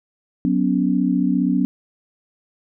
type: chord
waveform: sine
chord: F# suspended fourth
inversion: none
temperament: equal with one note detuned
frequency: 185 / 246.9 / 282 Hz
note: F#3 / B3 / C#4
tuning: 0 / 0 / +30 cents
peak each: -20 dBFS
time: 0.45-1.65 s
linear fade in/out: 0 ms
effects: none